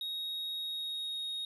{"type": "tone with pitch glide", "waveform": "triangle", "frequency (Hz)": [3765, 3741], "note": ["A#7", "A#7"], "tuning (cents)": [16, 5], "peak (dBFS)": -34, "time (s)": [0.01, 1.45], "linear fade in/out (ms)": 2, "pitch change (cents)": -11, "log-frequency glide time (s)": [0.57, 1.29], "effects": []}